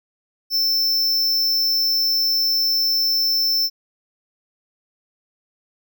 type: tone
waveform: square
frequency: 5330 Hz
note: E8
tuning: 18 cents sharp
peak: -17 dBFS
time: 0.5-3.7 s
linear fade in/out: 50 ms
effects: none